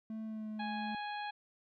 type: tone with pitch glide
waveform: triangle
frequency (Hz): 220 to 215.2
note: A3 to A3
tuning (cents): 0 to -38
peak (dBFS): -37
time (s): 0.1-0.95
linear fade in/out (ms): 2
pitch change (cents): -38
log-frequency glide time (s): 0.25-0.49
type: harmonic tone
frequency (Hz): 830.6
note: G#5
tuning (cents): 0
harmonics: 1 / 2 / 3 / 4 / 5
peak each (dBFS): -39 / -45 / -49 / -51 / -53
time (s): 0.59-1.31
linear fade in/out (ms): 10
effects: none